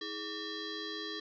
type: tone with frequency modulation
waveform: sine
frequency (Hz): 1800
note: A6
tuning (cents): +39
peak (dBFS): -37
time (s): 0.01-1.2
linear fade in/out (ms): 5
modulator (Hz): 739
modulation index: 3.8
effects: none